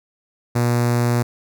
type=tone with notch filter; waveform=sawtooth; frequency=120 Hz; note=B2; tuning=49 cents flat; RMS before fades=-18 dBFS; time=0.55-1.23 s; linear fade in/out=10 ms; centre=3100 Hz; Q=1.3; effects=none